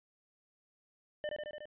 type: tone with echo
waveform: square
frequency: 600 Hz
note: D5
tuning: 37 cents sharp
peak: -35 dBFS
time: 1.24-1.29 s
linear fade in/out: 0 ms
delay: 73 ms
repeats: 5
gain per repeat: -2 dB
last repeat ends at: 1.655 s
effects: resampled to 8000 Hz